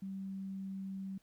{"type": "tone", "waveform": "sine", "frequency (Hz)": 192.9, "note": "G3", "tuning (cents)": -28, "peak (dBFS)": -39, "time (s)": [0.02, 1.18], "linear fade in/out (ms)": 5, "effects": ["pink hiss -72 dBFS RMS until 1.22 s"]}